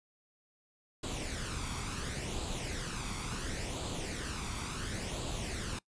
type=noise with flanger; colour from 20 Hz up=pink; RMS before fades=-38 dBFS; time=1.03-5.79 s; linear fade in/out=5 ms; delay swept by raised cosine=0.26 to 0.88 ms; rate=0.71 Hz; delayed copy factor=+0.55; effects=noise-tail reverb RT60 0.1 s tail -22 dB re dry + resampled to 22050 Hz